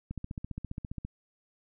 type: click train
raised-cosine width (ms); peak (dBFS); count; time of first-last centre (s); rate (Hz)
5; -24; 15; 0.11-1.05; 14.9
effects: none